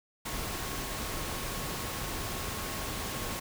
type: tone in noise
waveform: sine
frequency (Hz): 1092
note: C#6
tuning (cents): -26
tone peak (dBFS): -46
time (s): 0.25-3.4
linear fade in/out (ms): 10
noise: pink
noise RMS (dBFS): -36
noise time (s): 0.25-3.4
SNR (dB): -13
effects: none